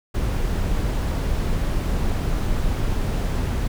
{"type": "noise", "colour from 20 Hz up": "brown", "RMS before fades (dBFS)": -22, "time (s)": [0.14, 3.68], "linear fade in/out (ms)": 10, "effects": []}